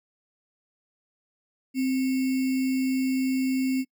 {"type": "tone with sample-and-hold", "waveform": "sine", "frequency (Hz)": 261.6, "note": "C4", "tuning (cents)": 0, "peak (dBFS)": -22, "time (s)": [1.74, 3.85], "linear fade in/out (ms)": 50, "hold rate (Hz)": 2450, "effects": ["noise-tail reverb RT60 0.1 s tail -26 dB re dry"]}